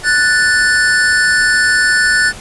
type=tone pair together; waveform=square; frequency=1480 / 1760 Hz; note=F#6 / A6; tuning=0 / 0 cents; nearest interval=minor third; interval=300 cents; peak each=-13 dBFS; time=0.03-2.33 s; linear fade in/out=50 ms; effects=pink hiss -32 dBFS RMS until 2.4 s + resampled to 24000 Hz